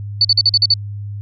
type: tone bursts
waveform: sine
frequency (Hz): 4493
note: C#8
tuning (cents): +23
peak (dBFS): -8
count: 7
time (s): 0.21-0.739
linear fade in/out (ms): 2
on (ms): 37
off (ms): 45
effects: added 102 Hz sine -24 dBFS peak until 1.21 s